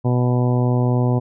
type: harmonic tone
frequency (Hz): 123.7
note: B2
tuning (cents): +3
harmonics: 1 / 2 / 3 / 4 / 5 / 6 / 7 / 8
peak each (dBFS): -16 / -22 / -26 / -28 / -30 / -32 / -33 / -34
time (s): 0.04-1.2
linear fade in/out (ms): 20
effects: none